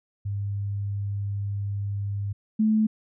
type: tone pair in turn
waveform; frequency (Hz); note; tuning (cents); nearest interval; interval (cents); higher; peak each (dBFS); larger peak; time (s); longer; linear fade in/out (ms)
sine; 100.7 / 217; G2 / A3; +47 / -24; octave + minor second; 1329; second; -26 / -18; second; 0.25-2.33 / 2.59-2.87; first; 10
effects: none